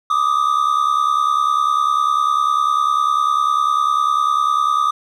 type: tone pair together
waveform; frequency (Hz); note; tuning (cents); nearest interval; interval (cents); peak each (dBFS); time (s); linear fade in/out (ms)
triangle; 1178 / 1248; D6 / D#6; +5 / +5; minor second; 100; -15 / -15; 0.1-4.91; 5
effects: none